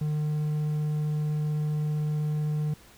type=tone; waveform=triangle; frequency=151.3 Hz; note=D#3; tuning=48 cents flat; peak=-23 dBFS; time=0.01-2.74 s; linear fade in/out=5 ms; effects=pink hiss -54 dBFS RMS until 2.97 s